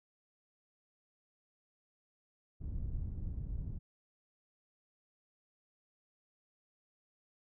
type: low-pass noise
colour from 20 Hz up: pink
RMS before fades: -39 dBFS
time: 2.6-3.79 s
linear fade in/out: 20 ms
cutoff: 110 Hz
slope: 12 dB/octave
effects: none